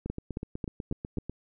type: two click trains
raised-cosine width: 3 ms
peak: -19 / -22 dBFS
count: 5 / 11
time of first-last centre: 0.1-1.184 / 0.06-1.296 s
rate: 3.69 / 8.09 Hz
effects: none